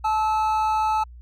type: tone pair together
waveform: triangle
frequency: 867.3 / 1300 Hz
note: A5 / E6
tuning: -25 / -24 cents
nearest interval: perfect fifth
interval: 701 cents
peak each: -18 / -25 dBFS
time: 0.04-1.04 s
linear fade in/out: 10 ms
effects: added 60 Hz sine -40 dBFS peak until 1.21 s